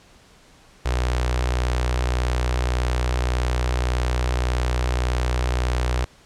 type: tone with notch filter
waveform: sawtooth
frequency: 61.74 Hz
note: B1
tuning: in tune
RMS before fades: -22 dBFS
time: 0.85-6.05 s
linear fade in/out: 10 ms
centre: 200 Hz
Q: 0.69
effects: pink hiss -52 dBFS RMS until 6.25 s + low-pass 8000 Hz 12 dB/octave